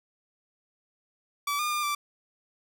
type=tone with pitch steps; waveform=sawtooth; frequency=1152 / 1210 / 1202 / 1171 Hz; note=D6 / D#6 / D6 / D6; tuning=-34 / -49 / +40 / -5 cents; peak=-23 dBFS; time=1.47-1.95 s; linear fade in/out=5 ms; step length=120 ms; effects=none